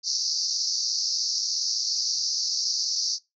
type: band-pass noise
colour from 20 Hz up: white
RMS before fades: -27 dBFS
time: 0.03-3.19 s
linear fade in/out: 50 ms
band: 4400 to 6000 Hz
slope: 96 dB/octave
effects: noise-tail reverb RT60 0.2 s tail -21 dB re dry